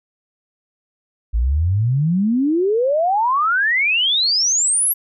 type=exponential sweep; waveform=sine; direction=up; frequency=53 to 11840 Hz; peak=-14 dBFS; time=1.33-4.94 s; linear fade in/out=20 ms; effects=none